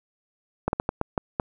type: slowing click train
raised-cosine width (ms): 1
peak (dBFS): -9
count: 7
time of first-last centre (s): 0.68-1.398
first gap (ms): 51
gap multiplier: 1.34
effects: none